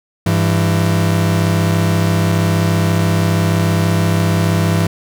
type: tone pair together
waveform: 40% pulse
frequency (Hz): 100.98 / 167.2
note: G#2 / E3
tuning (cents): -48 / +25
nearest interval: major sixth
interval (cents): 873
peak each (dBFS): -14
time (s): 0.26-4.87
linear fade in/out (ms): 5
effects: none